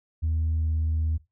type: tone with pitch glide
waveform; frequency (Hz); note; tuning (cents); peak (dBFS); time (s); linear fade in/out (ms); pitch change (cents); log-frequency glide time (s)
sine; 79.7 to 79.15; D#2 to D#2; +42 to +30; -21; 0.22-1.18; 20; -12; 0.55-0.69
effects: noise-tail reverb RT60 0.2 s tail -17 dB re dry + tanh soft clip ceiling -20 dBFS